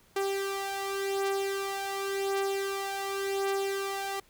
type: beating tone pair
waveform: sawtooth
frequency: 392 / 392.9 Hz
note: G4 / G4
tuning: 0 / +4 cents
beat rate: 0.9 Hz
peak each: -31 / -27 dBFS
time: 0.16-4.2 s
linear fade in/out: 5 ms
effects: pink hiss -62 dBFS RMS until 4.29 s